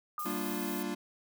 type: tone with exponential decay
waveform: sine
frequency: 1214 Hz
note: D#6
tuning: 43 cents flat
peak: -33 dBFS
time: 0.18-0.83 s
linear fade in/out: 1 ms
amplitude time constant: 140 ms
type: noise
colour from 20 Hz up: violet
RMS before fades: -42 dBFS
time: 0.19-0.83 s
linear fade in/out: 5 ms
type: chord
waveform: square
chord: G minor seventh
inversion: none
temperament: equal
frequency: 196 / 233.1 / 293.7 / 349.2 Hz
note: G3 / Bb3 / D4 / F4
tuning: 0 / 0 / 0 / 0 cents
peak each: -40 dBFS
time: 0.25-0.95 s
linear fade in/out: 10 ms
effects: none